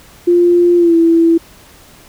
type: tone with pitch glide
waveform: sine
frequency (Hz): 349.2 to 332.1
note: F4 to E4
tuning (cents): 0 to +13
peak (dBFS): -6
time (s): 0.27-1.38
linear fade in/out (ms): 10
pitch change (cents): -87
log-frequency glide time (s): 0.77-0.95
effects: pink hiss -42 dBFS RMS until 2.08 s